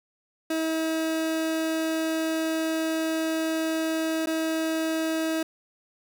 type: tone with dropouts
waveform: 30% pulse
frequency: 320.9 Hz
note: E4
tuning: 46 cents flat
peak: -22 dBFS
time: 0.5-5.43 s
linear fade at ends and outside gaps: 5 ms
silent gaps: 4.26-4.27 s
effects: none